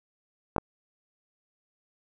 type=clicks; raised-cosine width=1 ms; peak=-10 dBFS; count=2; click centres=0.563 / 0.582 s; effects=none